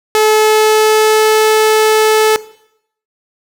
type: tone with pitch glide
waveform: sawtooth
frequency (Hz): 431.3 to 434.3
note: A4 to A4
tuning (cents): -35 to -23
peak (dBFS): -4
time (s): 0.15-2.36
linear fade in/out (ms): 0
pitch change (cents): +12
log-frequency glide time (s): 0.33-1.42
effects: noise-tail reverb RT60 0.7 s tail -17 dB re dry